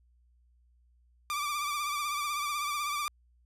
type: tone with vibrato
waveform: sawtooth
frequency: 1174.7 Hz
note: D6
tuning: in tune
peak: -27 dBFS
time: 1.3-3.08 s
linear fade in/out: 0 ms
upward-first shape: triangle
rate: 16 Hz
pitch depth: 61 cents each way
effects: added 60 Hz sine -62 dBFS peak until 3.45 s + resampled to 32000 Hz